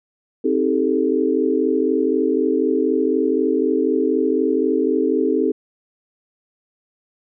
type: chord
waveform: sine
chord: A half-diminished seventh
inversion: first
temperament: just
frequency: 264 / 316.8 / 396 / 440 Hz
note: C4 / Eb4 / G4 / A4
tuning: +16 / +31 / +18 / 0 cents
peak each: -21 dBFS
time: 0.44-5.52 s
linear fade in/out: 10 ms
effects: none